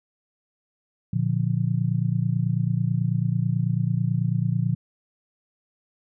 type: chord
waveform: sine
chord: Bb major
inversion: none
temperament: just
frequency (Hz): 116.54 / 145.68 / 174.81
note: Bb2 / D3 / F3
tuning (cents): 0 / -14 / +2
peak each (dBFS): -24 / -25 / -26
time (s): 1.13-4.75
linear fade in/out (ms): 5
effects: none